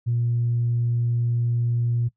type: tone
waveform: sine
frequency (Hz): 118.8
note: A#2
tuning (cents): +33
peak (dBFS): -19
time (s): 0.06-2.09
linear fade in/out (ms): 20
effects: noise-tail reverb RT60 0.1 s tail -19 dB re dry + tanh soft clip ceiling -15 dBFS